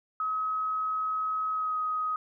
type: tone with pitch glide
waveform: sine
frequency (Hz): 1275 to 1256.7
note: D#6 to D#6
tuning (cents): +42 to +17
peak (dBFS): -27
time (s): 0.2-2.16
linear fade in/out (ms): 2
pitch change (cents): -25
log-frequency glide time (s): 1.52-1.78
effects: none